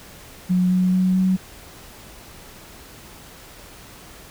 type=tone with pitch steps; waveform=sine; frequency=181.8 / 183.49 / 185.19 / 186.91 Hz; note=F#3 / F#3 / F#3 / F#3; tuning=-30 / -14 / +2 / +18 cents; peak=-15 dBFS; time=0.49-1.37 s; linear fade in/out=20 ms; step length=220 ms; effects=pink hiss -43 dBFS RMS until 4.3 s